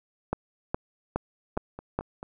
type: two click trains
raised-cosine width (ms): 1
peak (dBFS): -24 / -12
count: 4 / 5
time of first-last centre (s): 1.57-2.229 / 0.33-1.99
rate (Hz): 4.55 / 2.41
effects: none